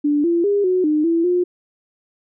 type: tone with pitch steps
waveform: sine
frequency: 292.8 / 340.6 / 405.5 / 367.4 / 303.8 / 333.5 / 356.7 Hz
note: D4 / F4 / G#4 / F#4 / D#4 / E4 / F4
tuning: -5 / -43 / -41 / -12 / -41 / +20 / +37 cents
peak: -14 dBFS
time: 0.04-1.44 s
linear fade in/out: 10 ms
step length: 200 ms
effects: none